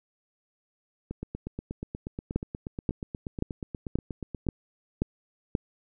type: two click trains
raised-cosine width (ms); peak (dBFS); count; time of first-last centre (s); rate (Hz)
3; -21 / -12; 29 / 7; 1.11-4.467 / 2.36-5.551; 8.34 / 1.88
effects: none